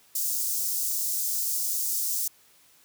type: high-pass noise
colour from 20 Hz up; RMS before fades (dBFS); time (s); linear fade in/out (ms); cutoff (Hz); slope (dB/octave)
white; -28; 0.15-2.28; 5; 5600; 24
effects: white hiss -59 dBFS RMS until 2.84 s + high-pass 60 Hz 12 dB/octave